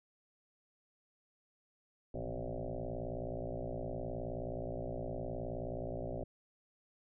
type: tone with frequency modulation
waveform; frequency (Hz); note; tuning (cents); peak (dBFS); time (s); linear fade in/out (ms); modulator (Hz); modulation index
sine; 261.6; C4; 0; -37; 2.14-6.24; 5; 59.2; 6.7
effects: none